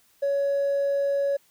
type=tone with hard clipping; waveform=triangle; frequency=560 Hz; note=C#5; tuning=18 cents sharp; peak=-21 dBFS; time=0.22-1.37 s; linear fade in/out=10 ms; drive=2 dB; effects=white hiss -62 dBFS RMS until 1.5 s